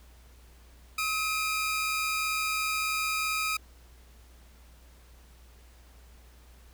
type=tone pair together; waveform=sawtooth; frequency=1275 / 2407 Hz; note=D#6 / D7; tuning=+42 / +42 cents; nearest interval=major seventh; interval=1100 cents; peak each=-27 dBFS; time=0.98-3.57 s; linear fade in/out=5 ms; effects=added 60 Hz sine -52 dBFS peak until 6.73 s + pink hiss -60 dBFS RMS until 6.73 s